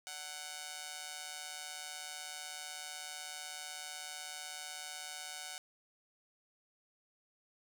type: tone with amplitude modulation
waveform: 5% pulse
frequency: 744 Hz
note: F#5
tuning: 9 cents sharp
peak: -28 dBFS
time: 0.07-5.58 s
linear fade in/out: 0 ms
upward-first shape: sine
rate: 156 Hz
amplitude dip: 80%
effects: none